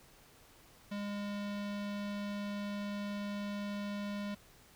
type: tone with low-pass filter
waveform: square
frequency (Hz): 203.9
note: G#3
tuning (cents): -32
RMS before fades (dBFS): -39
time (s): 0.91-4.35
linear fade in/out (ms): 10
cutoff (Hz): 4100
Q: 1.2
effects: pink hiss -61 dBFS RMS until 4.75 s